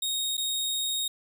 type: tone with dropouts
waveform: sawtooth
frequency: 3734 Hz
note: A#7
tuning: 2 cents sharp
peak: -24 dBFS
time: 0.02-1.08 s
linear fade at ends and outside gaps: 5 ms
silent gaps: 0.37-0.377 s
effects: none